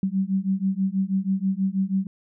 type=beating tone pair; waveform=sine; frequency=189.1 / 195.3 Hz; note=F#3 / G3; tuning=+38 / -6 cents; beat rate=6.2 Hz; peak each=-24 dBFS; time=0.03-2.07 s; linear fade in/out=2 ms; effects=none